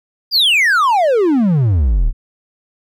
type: exponential sweep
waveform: triangle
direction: down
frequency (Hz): 4978 to 31.11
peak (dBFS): -8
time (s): 0.31-2.13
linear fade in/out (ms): 50
effects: none